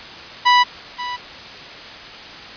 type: tone with echo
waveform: sawtooth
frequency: 985 Hz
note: B5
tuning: 5 cents flat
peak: -6 dBFS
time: 0.45-0.64 s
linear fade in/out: 20 ms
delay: 530 ms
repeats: 1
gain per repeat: -14 dB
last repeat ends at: 1.17 s
effects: white hiss -35 dBFS RMS until 2.56 s + resampled to 11025 Hz